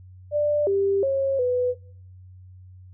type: tone with pitch steps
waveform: sine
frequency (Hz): 591 / 394.6 / 543 / 496.8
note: D5 / G4 / C#5 / B4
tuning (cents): +11 / +11 / -36 / +10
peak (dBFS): -19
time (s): 0.31-1.75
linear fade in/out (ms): 50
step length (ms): 360
effects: noise-tail reverb RT60 0.6 s tail -22 dB re dry + added 92 Hz sine -43 dBFS peak until 2.93 s